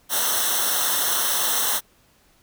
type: noise with comb filter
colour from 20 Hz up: white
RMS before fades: -22 dBFS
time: 0.09-1.81 s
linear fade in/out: 50 ms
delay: 0.42 ms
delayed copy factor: -0.9
effects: pink hiss -59 dBFS RMS until 2.42 s